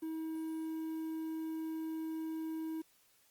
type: tone with quantisation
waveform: triangle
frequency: 319.7 Hz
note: D#4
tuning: 47 cents sharp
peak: -35 dBFS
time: 0.02-2.82 s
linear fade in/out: 10 ms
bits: 10
effects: white hiss -69 dBFS RMS until 3.3 s + Opus 32 kbps